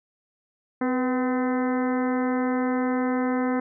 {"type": "harmonic tone with a mistuned harmonic", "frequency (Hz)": 255.3, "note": "C4", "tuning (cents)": -42, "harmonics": [1, 2, 3, 4, 5, 6, 7, 8], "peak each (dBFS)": [-23, -29, -33, -35, -37, -39, -40, -41], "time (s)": [0.81, 3.6], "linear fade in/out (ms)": 5, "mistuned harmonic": 2, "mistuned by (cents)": -48, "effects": []}